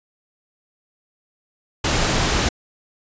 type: noise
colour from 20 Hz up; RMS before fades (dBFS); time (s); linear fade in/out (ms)
pink; -19; 1.84-2.49; 5
effects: resampled to 16000 Hz